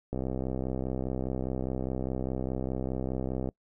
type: click train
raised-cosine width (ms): 2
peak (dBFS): -19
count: 219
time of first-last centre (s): 0.13-3.489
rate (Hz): 64.9
effects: noise-tail reverb RT60 0.1 s tail -24 dB re dry